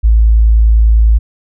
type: tone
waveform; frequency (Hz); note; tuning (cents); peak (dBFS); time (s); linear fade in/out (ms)
sine; 55; A1; 0; -4; 0.03-1.19; 20
effects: none